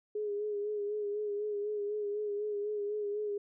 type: tone with vibrato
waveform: sine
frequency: 415.3 Hz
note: G#4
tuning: in tune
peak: -32 dBFS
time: 0.15-3.38 s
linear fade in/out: 5 ms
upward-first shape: sine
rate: 4 Hz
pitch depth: 39 cents each way
effects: none